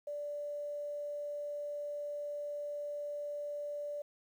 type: tone with quantisation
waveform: sine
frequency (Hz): 584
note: D5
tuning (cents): -10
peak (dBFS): -37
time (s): 0.07-4.02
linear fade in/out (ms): 5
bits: 11
effects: none